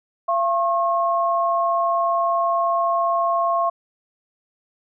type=tone pair together; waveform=sine; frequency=682.2 / 1083 Hz; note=F5 / C#6; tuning=-41 / -41 cents; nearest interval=minor sixth; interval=800 cents; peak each=-20 dBFS; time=0.28-3.7 s; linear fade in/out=10 ms; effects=none